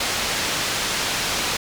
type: low-pass noise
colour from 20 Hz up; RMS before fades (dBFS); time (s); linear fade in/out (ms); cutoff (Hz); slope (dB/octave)
white; -24; 0-1.57; 5; 5300; 12
effects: none